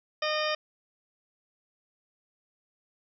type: harmonic tone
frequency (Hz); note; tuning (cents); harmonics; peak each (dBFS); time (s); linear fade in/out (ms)
612; D#5; -29; 1 / 2 / 3 / 4 / 5 / 6 / 8 / 9; -30 / -33 / -35 / -36 / -37 / -38 / -39 / -40; 0.22-0.55; 5
effects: none